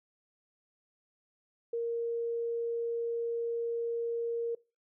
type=tone; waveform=sine; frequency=466.2 Hz; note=A#4; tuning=in tune; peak=-30 dBFS; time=1.73-4.55 s; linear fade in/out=5 ms; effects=noise-tail reverb RT60 0.3 s tail -23 dB re dry